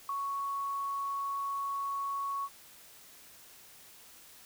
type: tone with ADSR envelope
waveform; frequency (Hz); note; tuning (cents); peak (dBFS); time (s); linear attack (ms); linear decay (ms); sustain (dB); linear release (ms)
sine; 1111; C#6; +4; -29; 0.09-2.49; 3; 6; -3; 50
effects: white hiss -55 dBFS RMS until 4.45 s